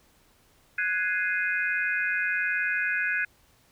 sine chord, Ab dominant seventh, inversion third, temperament equal, 1480 / 1661.2 / 2093 / 2489 Hz, Gb6 / Ab6 / C7 / Eb7, 0 / 0 / 0 / 0 cents, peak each -29 / -28 / -34 / -31 dBFS, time 0.78-3.25 s, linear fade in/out 5 ms, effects pink hiss -62 dBFS RMS until 3.71 s

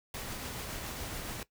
pink noise with tremolo, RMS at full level -39 dBFS, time 0.14-1.43 s, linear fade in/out 2 ms, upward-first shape triangle, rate 7.1 Hz, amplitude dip 25%, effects noise-tail reverb RT60 0.1 s tail -18 dB re dry

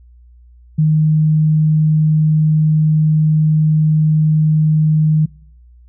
sine tone, 154.9 Hz, D#3, 7 cents flat, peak -9 dBFS, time 0.78-5.26 s, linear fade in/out 10 ms, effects noise-tail reverb RT60 0.7 s tail -26 dB re dry + added 60 Hz sine -41 dBFS peak until 5.88 s

